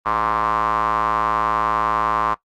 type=tone with band-pass filter; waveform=square; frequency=55 Hz; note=A1; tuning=in tune; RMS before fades=-20 dBFS; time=0.05-2.35 s; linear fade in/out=20 ms; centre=1100 Hz; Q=6.5; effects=noise-tail reverb RT60 0.1 s tail -18 dB re dry + Opus 32 kbps